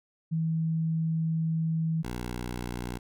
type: tone pair in turn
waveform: sine / 10% pulse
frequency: 161.7 / 60.57 Hz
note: E3 / B1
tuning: -33 / -33 cents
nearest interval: octave + perfect fourth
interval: 1700 cents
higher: first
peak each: -25 dBFS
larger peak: neither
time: 0.31-2.03 / 2.03-2.99 s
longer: first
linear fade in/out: 20 ms
effects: none

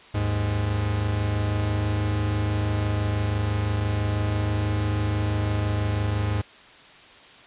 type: tone pair together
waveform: 45% pulse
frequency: 77.78 / 103.83 Hz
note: D#2 / G#2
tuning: 0 / 0 cents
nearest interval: perfect fourth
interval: 500 cents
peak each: -29 / -23 dBFS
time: 0.14-6.42 s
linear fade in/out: 10 ms
effects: white hiss -48 dBFS RMS until 7.46 s + resampled to 8000 Hz

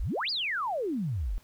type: exponential two-way sweep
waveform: sine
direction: up then down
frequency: 36.71 to 5090 to 36.71 Hz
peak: -28 dBFS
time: 0-1.38 s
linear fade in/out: 0 ms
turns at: 0.3 s
effects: pink hiss -61 dBFS RMS until 1.43 s

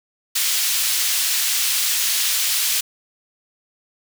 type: high-pass noise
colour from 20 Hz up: pink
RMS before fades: -20 dBFS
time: 0.35-2.81 s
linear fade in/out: 10 ms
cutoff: 3200 Hz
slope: 12 dB/octave
effects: none

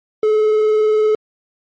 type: tone with vibrato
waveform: triangle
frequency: 429.9 Hz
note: A4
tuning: 40 cents flat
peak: -9 dBFS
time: 0.23-1.15 s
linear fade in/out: 2 ms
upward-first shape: triangle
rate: 20 Hz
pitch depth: 27 cents each way
effects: MP3 32 kbps

